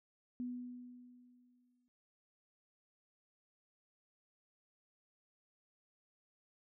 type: tone with exponential decay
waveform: sine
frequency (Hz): 246.9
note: B3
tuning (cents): 0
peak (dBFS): -37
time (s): 0.4-1.88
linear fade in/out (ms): 0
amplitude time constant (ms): 320
effects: none